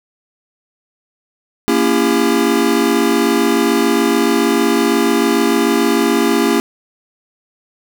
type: chord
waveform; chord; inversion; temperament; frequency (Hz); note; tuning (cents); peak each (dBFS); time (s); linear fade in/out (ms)
square; A# diminished seventh; none; just; 233.1 / 279.7 / 335.6 / 402.8; A#3 / C#4 / E4 / G4; 0 / +16 / +31 / +47; -18; 1.68-6.6; 0
effects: none